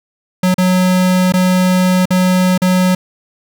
square tone with dropouts, 183.6 Hz, F#3, 13 cents flat, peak -10 dBFS, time 0.43-2.95 s, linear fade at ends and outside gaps 5 ms, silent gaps 0.543-0.581 / 1.323-1.337 / 2.056-2.105 / 2.578-2.618 s, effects none

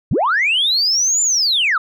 sine linear two-way sweep, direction up then down, 69.5 to 7200 to 1181 Hz, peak -12 dBFS, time 0.11-1.78 s, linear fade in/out 5 ms, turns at 1.22 s, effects tanh soft clip ceiling -9 dBFS

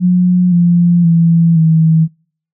sine tone with pitch steps, 180 / 173.37 / 166.98 / 160.83 Hz, F#3 / F3 / E3 / E3, -47 / -12 / +23 / -42 cents, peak -6 dBFS, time 0-2.08 s, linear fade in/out 50 ms, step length 520 ms, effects noise-tail reverb RT60 0.5 s tail -26 dB re dry

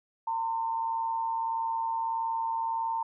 sine tone pair together, 909.4 / 1031 Hz, A#5 / C6, -43 / -26 cents, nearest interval major second, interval 217 cents, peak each -28 / -38 dBFS, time 0.27-3.03 s, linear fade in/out 5 ms, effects none

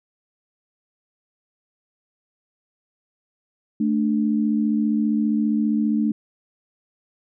sine tone pair together, 219.2 / 294.2 Hz, A3 / D4, -6 / +3 cents, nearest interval perfect fourth, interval 509 cents, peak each -19 / -23 dBFS, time 3.8-6.12 s, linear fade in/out 5 ms, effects none

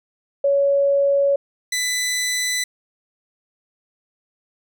sine / 15% pulse tone pair in turn, 560 / 1995.6 Hz, C#5 / B6, +18 / +17 cents, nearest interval octave + minor seventh, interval 2199 cents, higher second, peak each -14 dBFS, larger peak neither, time 0.44-1.36 / 1.72-2.64 s, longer neither, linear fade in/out 5 ms, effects none

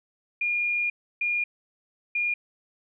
sine tone bursts at uneven times, 2422 Hz, D#7, 47 cents flat, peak -23 dBFS, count 3, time 0.41-0.9 / 1.21-1.44 / 2.15-2.34 s, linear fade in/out 5 ms, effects none

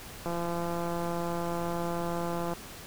click train, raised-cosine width 1 ms, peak -20 dBFS, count 390, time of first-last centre 0.26-2.535 s, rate 171 Hz, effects pink hiss -45 dBFS RMS until 2.86 s

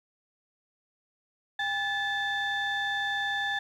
sine tone cluster, 804 / 1734 / 3555 Hz, G5 / A6 / A7, +44 / -26 / +17 cents, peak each -32 / -28 / -34 dBFS, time 1.59-3.59 s, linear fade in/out 5 ms, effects tanh soft clip ceiling -22 dBFS + 10-bit

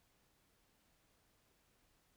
silence, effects pink hiss -75 dBFS RMS until 2.16 s

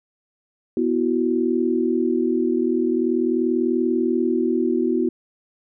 sine chord, B suspended fourth, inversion none, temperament equal, 246.9 / 329.6 / 370 Hz, B3 / E4 / F#4, 0 / 0 / 0 cents, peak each -22 dBFS, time 0.77-5.09 s, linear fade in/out 2 ms, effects none

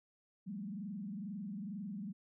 sine tone with frequency modulation, 200.5 Hz, G3, 39 cents sharp, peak -40 dBFS, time 0.46-2.13 s, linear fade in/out 20 ms, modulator 22.2 Hz, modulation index 1.1, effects none

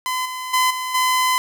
sawtooth tone with level steps, 1019 Hz, C6, 46 cents flat, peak -17 / -23 / -11 / -20 / -12 dBFS, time 0.06-1.38 s, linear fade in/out 0 ms, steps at 0.25 / 0.53 / 0.7 / 0.94 s, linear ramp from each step 10 ms, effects none

